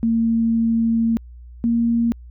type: tone pair in turn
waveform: sine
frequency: 228.2 / 233 Hz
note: A#3 / A#3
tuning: -37 / -1 cents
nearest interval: unison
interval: 36 cents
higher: second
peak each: -15 dBFS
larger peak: neither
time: 0.03-1.17 / 1.64-2.12 s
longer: first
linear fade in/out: 0 ms
effects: added 60 Hz sine -37 dBFS peak until 2.3 s